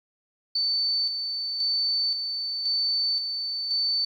sine tone with tremolo, 4527 Hz, C#8, 36 cents sharp, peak -22 dBFS, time 0.55-4.05 s, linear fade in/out 5 ms, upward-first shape square, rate 0.95 Hz, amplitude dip 45%, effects 10-bit

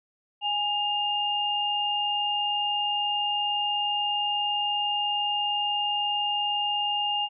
sine tone pair together, 825.3 / 2817 Hz, G#5 / F7, -11 / +14 cents, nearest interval octave + major sixth, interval 2125 cents, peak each -28 / -26 dBFS, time 0.41-7.29 s, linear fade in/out 50 ms, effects none

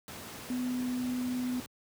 sine tone in noise, 250.1 Hz, B3, 22 cents sharp, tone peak -30 dBFS, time 0.5-1.6 s, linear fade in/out 0 ms, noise pink, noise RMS -44 dBFS, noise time 0.08-1.66 s, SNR +11 dB, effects high-pass 100 Hz 12 dB/octave

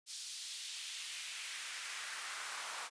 pink noise with high-pass filter sweep, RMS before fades -44 dBFS, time 0.06-2.9 s, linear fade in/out 50 ms, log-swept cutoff 4700 to 1000 Hz, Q 1.5, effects resampled to 22050 Hz

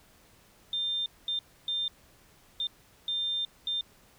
sine tone bursts at uneven times, 3600 Hz, A7, 39 cents sharp, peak -28 dBFS, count 6, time 0.73-1.06 / 1.28-1.39 / 1.68-1.88 / 2.6-2.67 / 3.08-3.45 / 3.67-3.81 s, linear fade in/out 2 ms, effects pink hiss -60 dBFS RMS until 4.18 s

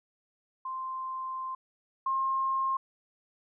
sine tone pair in turn, 1045 / 1066.3 Hz, C6 / C6, -2 / +32 cents, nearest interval unison, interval 34 cents, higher second, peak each -33 / -26 dBFS, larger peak second, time 0.65-1.55 / 2.06-2.77 s, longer first, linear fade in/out 5 ms, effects none

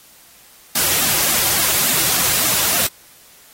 white noise with flanger, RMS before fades -17 dBFS, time 0.75-2.87 s, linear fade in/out 5 ms, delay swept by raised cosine 2 to 4.6 ms, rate 3.5 Hz, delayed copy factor -0.75, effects white hiss -47 dBFS RMS until 3.53 s + AAC 48 kbps

